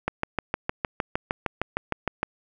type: click train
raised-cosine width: 0.5 ms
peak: -9 dBFS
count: 15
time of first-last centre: 0.08-2.231 s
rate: 6.51 Hz
effects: none